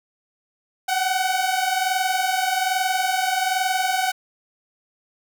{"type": "tone pair together", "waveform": "sawtooth", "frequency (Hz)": [740, 761.2], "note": ["F#5", "F#5"], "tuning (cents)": [0, 49], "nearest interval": "unison", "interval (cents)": 49, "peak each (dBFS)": -19, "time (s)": [0.88, 4.12], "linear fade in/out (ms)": 10, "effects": []}